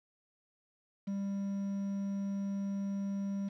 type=tone with quantisation; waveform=triangle; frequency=198.1 Hz; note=G3; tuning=18 cents sharp; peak=-31 dBFS; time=1.07-3.49 s; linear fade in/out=10 ms; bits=9; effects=low-pass 4000 Hz 12 dB/octave